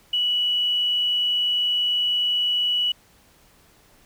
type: tone with quantisation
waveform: sine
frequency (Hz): 2943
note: F#7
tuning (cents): -10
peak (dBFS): -19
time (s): 0.13-2.92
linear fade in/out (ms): 5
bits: 8
effects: pink hiss -56 dBFS RMS until 4.05 s